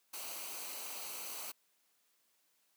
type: noise with comb filter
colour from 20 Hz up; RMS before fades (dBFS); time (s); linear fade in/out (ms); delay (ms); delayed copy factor
white; -44; 0.13-1.52; 10; 0.57; -0.55
effects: white hiss -75 dBFS RMS until 2.76 s + high-pass 200 Hz 12 dB/octave